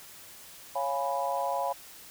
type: chord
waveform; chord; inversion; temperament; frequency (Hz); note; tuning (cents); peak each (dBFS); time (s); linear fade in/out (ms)
sine; C# dominant seventh; none; equal; 554.4 / 698.5 / 830.6 / 987.8; C#5 / E#5 / G#5 / B5; 0 / 0 / 0 / 0; -33; 0.75-1.73; 10
effects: white hiss -49 dBFS RMS until 2.1 s